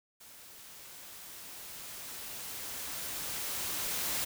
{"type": "noise with level ramp", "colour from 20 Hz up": "white", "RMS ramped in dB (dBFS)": [-53, -33], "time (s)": [0.2, 4.25], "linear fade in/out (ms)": 10, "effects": []}